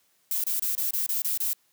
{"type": "noise bursts", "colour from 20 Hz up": "violet", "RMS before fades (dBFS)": -27, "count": 8, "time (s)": [0.31, 1.532], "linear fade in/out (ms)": 2, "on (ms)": 130, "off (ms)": 26, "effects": ["white hiss -67 dBFS RMS until 1.72 s", "high-pass 100 Hz 12 dB/octave"]}